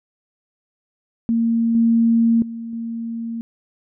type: tone with level steps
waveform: sine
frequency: 230 Hz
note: A#3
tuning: 23 cents flat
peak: -15 / -12 / -27 / -24 dBFS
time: 1.29-3.41 s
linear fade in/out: 0 ms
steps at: 1.75 / 2.42 / 2.73 s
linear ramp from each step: 2 ms
effects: none